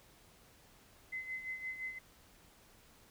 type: tone with tremolo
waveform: sine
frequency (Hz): 2045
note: C7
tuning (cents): -40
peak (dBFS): -37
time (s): 1.12-1.99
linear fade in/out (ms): 10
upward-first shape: sine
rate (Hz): 5.8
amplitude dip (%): 65
effects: pink hiss -63 dBFS RMS until 3.1 s